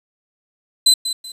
30% pulse tone with echo, 4040 Hz, B7, 39 cents sharp, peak -6 dBFS, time 0.86-0.94 s, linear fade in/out 5 ms, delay 190 ms, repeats 2, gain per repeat -11 dB, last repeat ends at 1.32 s, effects resampled to 32000 Hz + 8-bit

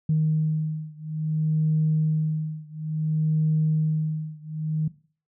sine beating tone pair, 155.56 / 156.14 Hz, D#3 / D#3, 0 / +6 cents, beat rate 0.58 Hz, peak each -23 / -24 dBFS, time 0.09-4.88 s, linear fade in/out 5 ms, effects noise-tail reverb RT60 0.4 s tail -18 dB re dry + tanh soft clip ceiling -13 dBFS

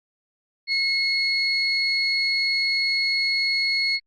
sine tone pair together, 2173 / 4343 Hz, C#7 / C#8, -35 / -36 cents, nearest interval octave, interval 1199 cents, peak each -22 dBFS, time 0.67-4 s, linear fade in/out 50 ms, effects tanh soft clip ceiling -12 dBFS + Opus 48 kbps

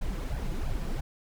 brown noise with flanger, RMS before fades -31 dBFS, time 0.01-1.01 s, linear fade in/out 10 ms, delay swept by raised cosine 1.2 to 6 ms, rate 3 Hz, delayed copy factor +0.9, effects none

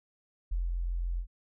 sine tone with ADSR envelope, 43.4 Hz, F1, 10 cents flat, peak -27 dBFS, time 0.51-1.27 s, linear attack 12 ms, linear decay 180 ms, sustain -2 dB, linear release 84 ms, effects none

